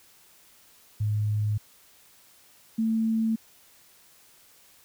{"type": "tone pair in turn", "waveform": "sine", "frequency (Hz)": [105.6, 223.2], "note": ["G#2", "A3"], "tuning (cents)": [29, 25], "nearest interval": "octave + minor second", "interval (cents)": 1296, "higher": "second", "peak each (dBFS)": [-23, -22], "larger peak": "second", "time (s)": [[1, 1.58], [2.78, 3.36]], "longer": "neither", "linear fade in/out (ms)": 10, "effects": ["white hiss -57 dBFS RMS until 4.84 s"]}